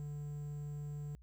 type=tone with quantisation; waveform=triangle; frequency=146.83 Hz; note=D3; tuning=in tune; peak=-38 dBFS; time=0-1.15 s; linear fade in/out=0 ms; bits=11; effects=added 60 Hz sine -56 dBFS peak until 1.22 s